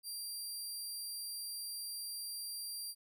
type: tone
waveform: 20% pulse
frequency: 4735 Hz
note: D8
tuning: 13 cents sharp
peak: -35 dBFS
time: 0.03-2.95 s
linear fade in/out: 50 ms
effects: none